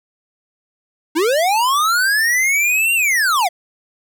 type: linear two-way sweep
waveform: square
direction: up then down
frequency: 293.7 to 2797 to 641 Hz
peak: -14 dBFS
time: 1.15-3.49 s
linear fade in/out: 20 ms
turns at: 2.94 s
effects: none